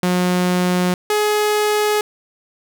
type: tone pair in turn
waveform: sawtooth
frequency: 180 / 421 Hz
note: F#3 / G#4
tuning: -47 / +24 cents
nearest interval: octave + minor third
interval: 1471 cents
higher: second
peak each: -11 dBFS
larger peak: neither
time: 0.03-0.94 / 1.1-2.01 s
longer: neither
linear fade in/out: 2 ms
effects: none

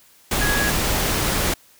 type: tone in noise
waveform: sine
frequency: 1664 Hz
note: G#6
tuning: 3 cents sharp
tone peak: -22 dBFS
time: 0.41-0.7 s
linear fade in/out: 5 ms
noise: pink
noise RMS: -21 dBFS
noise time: 0.31-1.54 s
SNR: -4 dB
effects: white hiss -53 dBFS RMS until 1.79 s

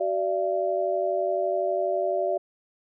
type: tone cluster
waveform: sine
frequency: 378.4 / 586 / 678 Hz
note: F#4 / D5 / E5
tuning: +39 / -4 / +49 cents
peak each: -29 / -26 / -27 dBFS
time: 0-2.38 s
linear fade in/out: 10 ms
effects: none

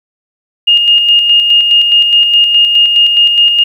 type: tone with tremolo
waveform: sine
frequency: 2840 Hz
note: F7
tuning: 28 cents sharp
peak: -3 dBFS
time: 0.67-3.64 s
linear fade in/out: 10 ms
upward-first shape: square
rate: 4.8 Hz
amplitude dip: 40%
effects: 7-bit

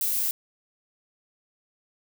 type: noise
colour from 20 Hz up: violet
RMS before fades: -26 dBFS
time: 0.01-0.31 s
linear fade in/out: 2 ms
effects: none

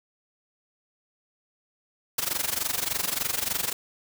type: noise with amplitude modulation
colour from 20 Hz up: white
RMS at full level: -25 dBFS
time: 2.18-3.73 s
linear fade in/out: 5 ms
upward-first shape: sine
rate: 23.4 Hz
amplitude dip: 85%
effects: none

